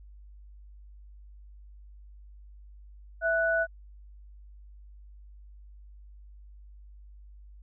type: tone pair together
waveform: sine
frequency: 659.7 / 1481 Hz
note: E5 / F#6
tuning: +1 / +1 cents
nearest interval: octave + major second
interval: 1400 cents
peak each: -26 dBFS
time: 3.21-3.67 s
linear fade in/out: 50 ms
effects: added 50 Hz sine -47 dBFS peak until 7.62 s